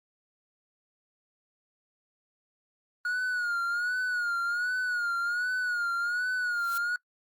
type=tone with vibrato; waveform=triangle; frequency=1442 Hz; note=F#6; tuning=45 cents flat; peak=-25 dBFS; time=3.05-6.96 s; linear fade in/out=2 ms; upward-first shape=sine; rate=1.3 Hz; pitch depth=72 cents each way
type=noise with exponential growth; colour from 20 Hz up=blue; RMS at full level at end=-36 dBFS; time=6.44-6.78 s; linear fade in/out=5 ms; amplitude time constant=73 ms
effects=noise-tail reverb RT60 0.1 s tail -23 dB re dry + Opus 32 kbps